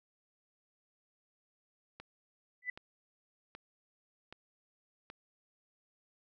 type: click train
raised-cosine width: 0.3 ms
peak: -31 dBFS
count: 5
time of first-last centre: 2-5.101 s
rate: 1.29 Hz
type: tone with exponential growth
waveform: sine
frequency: 1992 Hz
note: B6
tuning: 14 cents sharp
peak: -30 dBFS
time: 2.62-2.7 s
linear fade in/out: 5 ms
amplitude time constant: 17 ms
effects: none